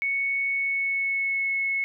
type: tone with pitch glide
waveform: sine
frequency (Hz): 2217 to 2192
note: C#7 to C#7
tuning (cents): 0 to -20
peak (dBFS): -23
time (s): 0.02-1.84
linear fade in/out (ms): 0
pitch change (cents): -20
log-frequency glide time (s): 0.49-1.53
effects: none